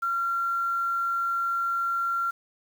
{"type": "tone with quantisation", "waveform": "sine", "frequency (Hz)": 1373, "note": "F6", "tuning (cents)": -30, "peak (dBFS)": -24, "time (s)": [0.02, 2.31], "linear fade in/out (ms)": 10, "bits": 8, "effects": []}